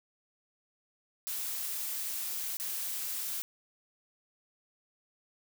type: noise with dropouts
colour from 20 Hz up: blue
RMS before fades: -36 dBFS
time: 1.27-3.42 s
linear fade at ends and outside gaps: 0 ms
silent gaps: 2.57-2.599 s
effects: none